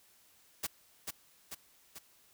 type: noise with echo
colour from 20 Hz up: white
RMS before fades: -35 dBFS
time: 0.63-0.67 s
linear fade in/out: 10 ms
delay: 440 ms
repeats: 3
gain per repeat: -4 dB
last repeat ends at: 1.99 s
effects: white hiss -65 dBFS RMS until 2.33 s